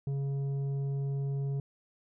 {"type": "tone with tanh clipping", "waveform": "sine", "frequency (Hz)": 138.59, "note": "C#3", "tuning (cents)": 0, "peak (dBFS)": -31, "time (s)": [0.07, 1.6], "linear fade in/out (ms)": 2, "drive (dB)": 7, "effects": []}